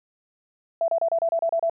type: tone bursts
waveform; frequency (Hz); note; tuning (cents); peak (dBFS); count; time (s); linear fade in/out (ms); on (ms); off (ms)
sine; 666; E5; +18; -19; 9; 0.81-1.697; 2; 71; 31
effects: none